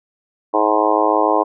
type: harmonic tone with a mistuned harmonic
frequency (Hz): 106.7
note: G#2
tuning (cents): +47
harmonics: 3 / 4 / 5 / 6 / 7 / 8 / 9 / 10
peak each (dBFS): -21 / -21 / -21 / -21 / -21 / -21 / -21 / -21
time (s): 0.53-1.44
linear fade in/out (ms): 20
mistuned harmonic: 10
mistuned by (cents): -26
effects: none